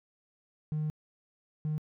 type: tone bursts at uneven times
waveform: triangle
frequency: 153.2 Hz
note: D#3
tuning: 27 cents flat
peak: -26 dBFS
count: 2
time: 0.72-0.9 / 1.65-1.78 s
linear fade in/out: 0 ms
effects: tanh soft clip ceiling -25 dBFS